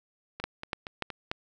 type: two click trains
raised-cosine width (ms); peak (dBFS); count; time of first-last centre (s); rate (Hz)
0.3; -21 / -14; 4 / 4; 0.4-1.103 / 0.44-1.315; 4.27 / 3.43
effects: none